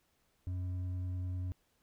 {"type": "tone with hard clipping", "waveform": "sine", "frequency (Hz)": 91, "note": "F#2", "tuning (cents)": -28, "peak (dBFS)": -36, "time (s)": [0.47, 1.52], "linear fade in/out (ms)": 0, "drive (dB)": 4, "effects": ["pink hiss -75 dBFS RMS until 1.82 s"]}